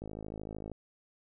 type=click train; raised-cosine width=2 ms; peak=-28 dBFS; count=38; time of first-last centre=0.02-0.717 s; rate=53.1 Hz; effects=none